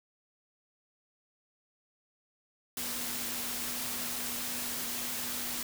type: tone in noise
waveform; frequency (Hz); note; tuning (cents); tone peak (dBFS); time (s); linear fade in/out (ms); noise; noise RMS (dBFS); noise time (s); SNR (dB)
sine; 242.8; B3; -29; -47; 2.77-5.63; 2; white; -36; 2.77-5.63; -14
effects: none